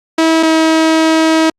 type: tone pair in turn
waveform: sawtooth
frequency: 323.5 / 320.3 Hz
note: E4 / E4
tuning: -32 / -50 cents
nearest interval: unison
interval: 18 cents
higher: first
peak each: -4 / -4 dBFS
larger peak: neither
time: 0.18-0.43 / 0.43-1.5 s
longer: second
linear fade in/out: 5 ms
effects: low-pass 7000 Hz 12 dB/octave + Opus 48 kbps